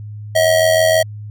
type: tone with amplitude modulation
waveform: square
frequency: 640 Hz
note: D#5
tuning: 49 cents sharp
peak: -8 dBFS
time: 0.35-1.03 s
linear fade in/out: 10 ms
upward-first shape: sine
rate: 86.3 Hz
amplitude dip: 60%
effects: added 105 Hz sine -27 dBFS peak until 1.3 s + MP3 96 kbps

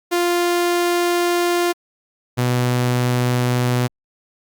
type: tone pair in turn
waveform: sawtooth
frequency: 349.2 / 123.7 Hz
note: F4 / B2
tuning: 0 / +3 cents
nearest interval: octave + tritone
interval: 1797 cents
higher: first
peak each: -12 / -12 dBFS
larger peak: neither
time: 0.11-1.73 / 2.37-3.88 s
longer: first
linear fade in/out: 20 ms
effects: Opus 48 kbps

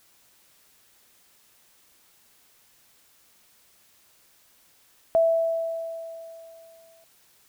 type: tone with exponential decay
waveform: sine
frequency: 659.3 Hz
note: E5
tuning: in tune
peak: -15 dBFS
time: 5.15-7.04 s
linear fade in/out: 0 ms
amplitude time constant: 410 ms
effects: white hiss -60 dBFS RMS until 7.48 s

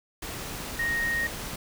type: tone in noise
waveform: sine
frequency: 1864.7 Hz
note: A#6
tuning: in tune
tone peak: -25 dBFS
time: 0.79-1.27 s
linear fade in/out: 5 ms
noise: pink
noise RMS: -36 dBFS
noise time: 0.22-1.56 s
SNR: +8 dB
effects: none

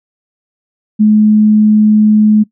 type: tone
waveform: sine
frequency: 213.2 Hz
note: G#3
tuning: 46 cents sharp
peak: -4 dBFS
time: 0.99-2.44 s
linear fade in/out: 20 ms
effects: noise-tail reverb RT60 0.1 s tail -21 dB re dry

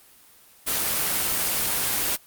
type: noise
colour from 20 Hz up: white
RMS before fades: -24 dBFS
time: 0.66-2.17 s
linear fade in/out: 20 ms
effects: white hiss -53 dBFS RMS until 2.26 s + Opus 24 kbps

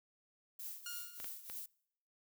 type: noise with tremolo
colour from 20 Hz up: violet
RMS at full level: -44 dBFS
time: 0.59-1.66 s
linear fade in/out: 5 ms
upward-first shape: triangle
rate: 3.3 Hz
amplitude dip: 80%
type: tone with exponential decay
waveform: 10% pulse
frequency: 1422 Hz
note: F6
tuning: 31 cents sharp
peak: -34 dBFS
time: 0.86-1.46 s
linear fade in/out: 2 ms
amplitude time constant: 130 ms
type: clicks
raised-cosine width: 0.2 ms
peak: -30 dBFS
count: 3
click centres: 1.201 / 1.244 / 1.499 s
effects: noise-tail reverb RT60 0.7 s tail -25 dB re dry

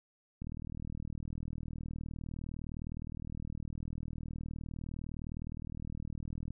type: click train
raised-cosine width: 5 ms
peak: -29 dBFS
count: 242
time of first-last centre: 0.42-6.506 s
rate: 39.6 Hz
effects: none

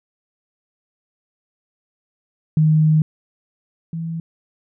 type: tone pair in turn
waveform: sine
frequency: 155.56 / 164.49 Hz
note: D#3 / E3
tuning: 0 / -3 cents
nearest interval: minor second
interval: 97 cents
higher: second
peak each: -11 / -23 dBFS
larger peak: first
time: 2.57-3.02 / 3.93-4.2 s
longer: first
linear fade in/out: 2 ms
effects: none

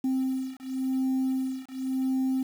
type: beating tone pair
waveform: sine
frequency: 261.6 / 262.52 Hz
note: C4 / C4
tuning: 0 / +6 cents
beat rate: 0.92 Hz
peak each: -27 dBFS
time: 0.04-2.43 s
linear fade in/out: 5 ms
effects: tanh soft clip ceiling -22 dBFS + 8-bit

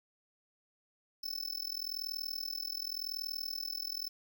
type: tone with amplitude modulation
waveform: square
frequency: 5270 Hz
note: E8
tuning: 1 cent flat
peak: -33 dBFS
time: 1.23-4.09 s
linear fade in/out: 10 ms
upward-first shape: sine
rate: 40.9 Hz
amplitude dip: 100%
effects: 11-bit

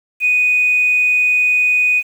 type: tone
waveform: sine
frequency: 2485 Hz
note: D#7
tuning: 3 cents flat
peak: -10 dBFS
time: 0.2-2.03 s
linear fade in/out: 50 ms
effects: tanh soft clip ceiling -6 dBFS + 7-bit

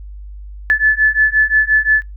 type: beating tone pair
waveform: sine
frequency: 1731 / 1736.7 Hz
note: A6 / A6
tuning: -29 / -23 cents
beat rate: 5.7 Hz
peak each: -13 dBFS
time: 0.7-2.02 s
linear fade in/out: 0 ms
effects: noise-tail reverb RT60 0.2 s tail -24 dB re dry + added 50 Hz sine -29 dBFS peak until 2.16 s

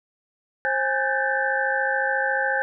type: tone cluster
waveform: sine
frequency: 532 / 823 / 1525 / 1579 / 1760 Hz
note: C5 / G#5 / G6 / G6 / A6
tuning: +29 / -16 / -48 / +12 / 0 cents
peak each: -27 dBFS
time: 0.65-2.62 s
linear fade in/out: 0 ms
effects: none

